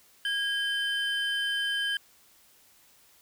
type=tone pair together; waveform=triangle; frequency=1635 / 3086 Hz; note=G#6 / G7; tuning=-28 / -28 cents; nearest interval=major seventh; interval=1100 cents; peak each=-28 dBFS; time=0.25-1.97 s; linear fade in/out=2 ms; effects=white hiss -60 dBFS RMS until 3.21 s